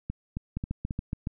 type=two click trains; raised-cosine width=5 ms; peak=-19 / -18 dBFS; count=4 / 6; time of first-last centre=0.1-0.909 / 0.57-1.271 s; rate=3.71 / 7.13 Hz; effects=none